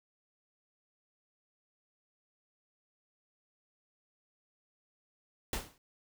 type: noise with exponential decay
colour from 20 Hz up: pink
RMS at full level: -32 dBFS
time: 5.53-5.78 s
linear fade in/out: 2 ms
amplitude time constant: 54 ms
effects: none